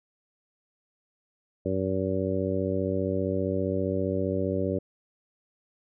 harmonic tone, 95.1 Hz, F#2, 48 cents sharp, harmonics 1 / 2 / 3 / 4 / 5 / 6, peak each -32 / -32 / -32 / -32 / -32 / -32 dBFS, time 1.65-4.79 s, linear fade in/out 10 ms, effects none

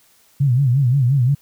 sine tone with vibrato, 130.81 Hz, C3, in tune, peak -12 dBFS, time 0.4-1.35 s, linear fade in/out 10 ms, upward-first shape sine, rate 5.7 Hz, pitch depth 160 cents each way, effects white hiss -55 dBFS RMS until 1.41 s

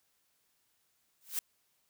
blue noise with exponential growth, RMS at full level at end -30 dBFS, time 1.21-1.39 s, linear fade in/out 2 ms, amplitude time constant 38 ms, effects white hiss -75 dBFS RMS until 1.89 s

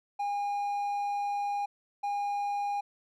triangle tone pair in turn, 813 / 813 Hz, G#5 / G#5, -37 / -37 cents, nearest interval unison, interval 0 cents, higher neither, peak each -27 dBFS, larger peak neither, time 0.19-1.66 / 2.03-2.81 s, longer first, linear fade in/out 10 ms, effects none

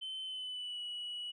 sine tone with pitch glide, 3070 to 2933 Hz, G7 to F#7, -37 to -16 cents, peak -37 dBFS, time 0.01-1.32 s, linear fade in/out 20 ms, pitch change -79 cents, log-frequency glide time 0.22-0.81 s, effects tanh soft clip ceiling -37 dBFS

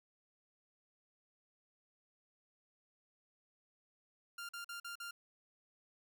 sawtooth tone bursts, 1396 Hz, F6, 1 cent flat, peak -40 dBFS, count 5, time 4.38-5.11 s, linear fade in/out 5 ms, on 110 ms, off 45 ms, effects none

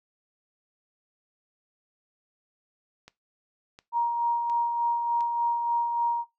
click train, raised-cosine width 0.2 ms, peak -29 dBFS, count 4, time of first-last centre 3.08-5.208 s, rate 1.41 Hz
sine tone with tremolo, 942 Hz, A#5, 18 cents sharp, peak -21 dBFS, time 3.92-6.25 s, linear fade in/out 50 ms, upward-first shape sine, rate 3.4 Hz, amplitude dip 40%
effects noise-tail reverb RT60 0.2 s tail -19 dB re dry

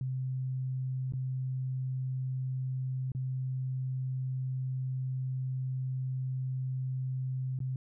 sine tone with dropouts, 130 Hz, C3, 11 cents flat, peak -31 dBFS, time 0.01-7.76 s, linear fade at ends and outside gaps 2 ms, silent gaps 1.123-1.135 / 3.119-3.149 / 7.59-7.603 s, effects none

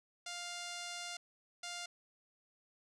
5% pulse tone bursts at uneven times, 701 Hz, F5, 6 cents sharp, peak -30 dBFS, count 2, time 0.26-1.17 / 1.63-1.86 s, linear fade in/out 5 ms, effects low-pass 8000 Hz 12 dB/octave

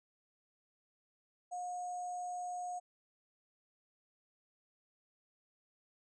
sine tone with sample-and-hold, 717 Hz, F5, 45 cents sharp, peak -38 dBFS, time 1.51-2.8 s, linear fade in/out 20 ms, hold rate 7350 Hz, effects resampled to 22050 Hz

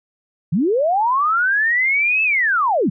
sine linear two-way sweep, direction up then down, 138.8 to 2637 to 138.8 Hz, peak -14 dBFS, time 0.52-2.9 s, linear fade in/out 10 ms, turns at 2.23 s, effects none

